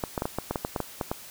clicks, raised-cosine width 1 ms, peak -13 dBFS, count 12, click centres 0.038 / 0.178 / 0.221 / 0.255 / 0.386 / 0.51 / 0.558 / 0.649 / 0.762 / 0.803 / 1.012 / 1.115 s, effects white hiss -45 dBFS RMS until 1.3 s

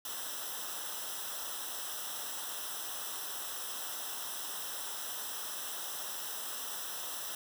white noise with comb filter, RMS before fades -40 dBFS, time 0.05-7.35 s, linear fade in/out 2 ms, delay 0.44 ms, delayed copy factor -0.85, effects none

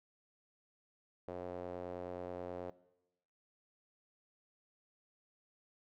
sawtooth tone with band-pass filter, 89.4 Hz, F2, 41 cents sharp, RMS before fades -44 dBFS, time 1.28-2.7 s, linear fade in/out 0 ms, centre 530 Hz, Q 2.4, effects noise-tail reverb RT60 0.9 s tail -19 dB re dry

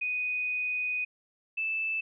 sine tone pair in turn, 2489 / 2635 Hz, D#7 / E7, 0 / -1 cents, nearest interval minor second, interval 99 cents, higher second, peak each -28 dBFS, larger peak neither, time 0.01-1.05 / 1.57-2.01 s, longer first, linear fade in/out 10 ms, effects none

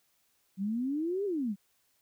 sine exponential two-way sweep, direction up then down, 186.1 to 417 to 186.1 Hz, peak -29 dBFS, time 0.57-1.56 s, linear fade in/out 50 ms, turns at 1.25 s, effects white hiss -72 dBFS RMS until 2.01 s

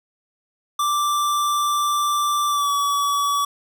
square tone with pitch glide, 1174.7 to 1140.6 Hz, D6 to C#6, 0 to +49 cents, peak -19 dBFS, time 0.79-3.45 s, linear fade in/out 5 ms, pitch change -51 cents, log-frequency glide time 2.48-2.71 s, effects none

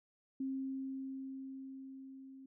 sine tone with level ramp, 266.9 Hz, C4, 35 cents sharp, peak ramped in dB -35 to -51 dBFS, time 0.4-2.46 s, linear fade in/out 5 ms, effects none

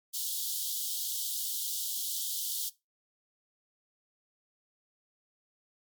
white high-pass noise, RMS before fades -34 dBFS, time 0.13-2.7 s, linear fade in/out 20 ms, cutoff 3100 Hz, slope 96 dB/octave, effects noise-tail reverb RT60 0.2 s tail -17 dB re dry + MP3 96 kbps

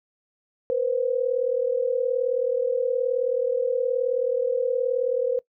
sine tone pair together, 480 / 518.9 Hz, B4 / C5, -49 / -14 cents, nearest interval minor second, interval 135 cents, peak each -24 dBFS, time 0.7-5.39 s, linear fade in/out 0 ms, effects noise-tail reverb RT60 0.1 s tail -20 dB re dry

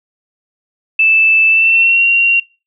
sine tone with pitch glide, 2637 to 2754 Hz, E7 to F7, 0 to -25 cents, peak -7 dBFS, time 0.99-2.4 s, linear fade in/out 5 ms, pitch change +75 cents, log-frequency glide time 1.48-2.05 s, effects noise-tail reverb RT60 0.3 s tail -23 dB re dry

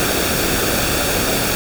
pink noise with comb filter, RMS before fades -18 dBFS, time 0-1.55 s, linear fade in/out 0 ms, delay 0.99 ms, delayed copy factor -0.5, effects none

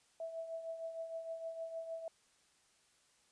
sine tone with tremolo, 656 Hz, E5, 9 cents flat, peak -38 dBFS, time 0.2-2.08 s, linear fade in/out 2 ms, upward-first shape triangle, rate 6.5 Hz, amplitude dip 65%, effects white hiss -71 dBFS RMS until 3.31 s + resampled to 22050 Hz

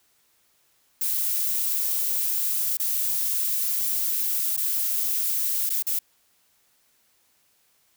violet noise with dropouts, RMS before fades -25 dBFS, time 1.01-5.99 s, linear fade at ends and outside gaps 5 ms, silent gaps 2.771-2.797 / 4.566-4.575 / 5.694-5.701 / 5.825-5.867 s, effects white hiss -65 dBFS RMS until 7.96 s

